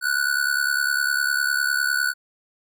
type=tone with amplitude modulation; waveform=square; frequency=1480 Hz; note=F#6; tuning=in tune; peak=-17 dBFS; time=0.01-2.14 s; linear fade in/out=50 ms; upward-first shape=sine; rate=69.9 Hz; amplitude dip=80%; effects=none